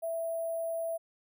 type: tone with sample-and-hold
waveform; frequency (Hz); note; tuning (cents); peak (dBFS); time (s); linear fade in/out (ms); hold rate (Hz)
sine; 661; E5; +5; -31; 0.02-0.98; 20; 11025
effects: none